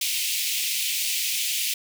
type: high-pass noise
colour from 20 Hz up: pink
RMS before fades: -26 dBFS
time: 0.01-1.74 s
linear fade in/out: 5 ms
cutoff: 2300 Hz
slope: 48 dB/octave
effects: none